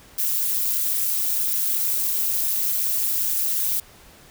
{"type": "noise with amplitude modulation", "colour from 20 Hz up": "violet", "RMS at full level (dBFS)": -19, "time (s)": [0.18, 3.8], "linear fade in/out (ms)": 5, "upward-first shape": "sine", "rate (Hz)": 206, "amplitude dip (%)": 85, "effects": ["pink hiss -49 dBFS RMS until 4.3 s"]}